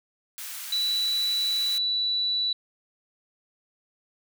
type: high-pass noise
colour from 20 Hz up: white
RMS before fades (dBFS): -37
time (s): 0.38-1.78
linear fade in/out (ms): 0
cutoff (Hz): 1400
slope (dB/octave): 12
type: tone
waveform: sine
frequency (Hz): 3951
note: B7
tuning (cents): 0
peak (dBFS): -23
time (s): 0.72-2.53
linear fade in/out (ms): 5
effects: none